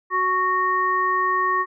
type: harmonic tone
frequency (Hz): 370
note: F#4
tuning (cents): 0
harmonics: 1 / 3 / 5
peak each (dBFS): -29 / -19 / -25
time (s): 0.1-1.66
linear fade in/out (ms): 50
effects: none